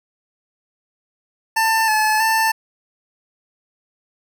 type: tone with pitch steps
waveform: 25% pulse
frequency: 892 / 862 / 889 Hz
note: A5 / A5 / A5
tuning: +23 / -36 / +18 cents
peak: -11 dBFS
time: 1.56-2.52 s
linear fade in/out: 10 ms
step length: 320 ms
effects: none